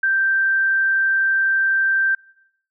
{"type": "tone", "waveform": "sine", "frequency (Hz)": 1568, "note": "G6", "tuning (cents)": 0, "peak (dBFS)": -15, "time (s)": [0.03, 2.15], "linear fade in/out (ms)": 5, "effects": ["noise-tail reverb RT60 0.8 s tail -24 dB re dry"]}